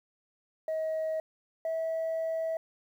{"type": "tone pair in turn", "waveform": "sine", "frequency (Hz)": [635, 649.5], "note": ["D#5", "E5"], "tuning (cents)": [35, -26], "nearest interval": "unison", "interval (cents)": 39, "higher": "second", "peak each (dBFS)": -27, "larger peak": "neither", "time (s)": [[0.68, 1.2], [1.65, 2.57]], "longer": "second", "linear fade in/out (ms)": 2, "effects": ["tanh soft clip ceiling -27 dBFS", "10-bit"]}